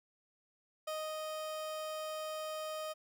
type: tone with ADSR envelope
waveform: 30% pulse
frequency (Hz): 622.3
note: D#5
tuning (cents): 0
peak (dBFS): -34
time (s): 0.87-2.94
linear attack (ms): 8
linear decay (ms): 260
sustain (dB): -2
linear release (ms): 24
effects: none